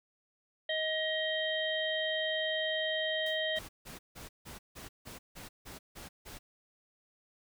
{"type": "harmonic tone", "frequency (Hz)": 630, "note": "D#5", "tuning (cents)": 21, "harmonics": [1, 3, 5, 6], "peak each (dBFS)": [-34, -35, -36, -42], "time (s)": [0.69, 3.59], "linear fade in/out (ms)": 5}
{"type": "noise with exponential decay", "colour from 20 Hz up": "white", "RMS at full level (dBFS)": -48, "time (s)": [3.26, 3.47], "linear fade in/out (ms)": 5, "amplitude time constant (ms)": 45}
{"type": "noise bursts", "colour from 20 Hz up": "pink", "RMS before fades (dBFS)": -47, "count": 10, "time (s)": [3.55, 6.39], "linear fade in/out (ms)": 20, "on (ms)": 140, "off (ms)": 160}
{"effects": []}